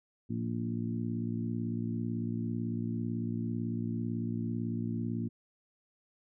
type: harmonic tone with a mistuned harmonic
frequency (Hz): 58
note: A#1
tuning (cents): -8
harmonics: 2 / 3 / 4 / 5 / 6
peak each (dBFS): -36 / -39 / -35 / -42 / -45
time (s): 0.29-5.29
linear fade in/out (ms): 20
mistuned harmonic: 2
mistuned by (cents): -60
effects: none